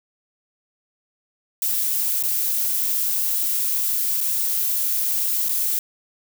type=noise with dropouts; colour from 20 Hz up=violet; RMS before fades=-22 dBFS; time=1.62-5.79 s; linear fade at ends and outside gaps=1 ms; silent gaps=2.226-2.236 / 4.206-4.211 / 5.486-5.492 s; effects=none